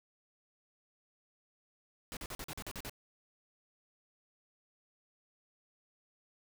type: noise bursts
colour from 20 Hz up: pink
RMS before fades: -43 dBFS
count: 9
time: 2.12-2.896 s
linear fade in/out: 0 ms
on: 48 ms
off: 43 ms
effects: none